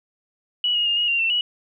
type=tone with pitch steps; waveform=sine; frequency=2935 / 2873 / 2822 / 2881 / 2773 / 2691 / 2926 Hz; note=F#7 / F7 / F7 / F#7 / F7 / E7 / F#7; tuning=-15 / +48 / +17 / -47 / -13 / +35 / -20 cents; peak=-18 dBFS; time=0.64-1.41 s; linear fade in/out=2 ms; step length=110 ms; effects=none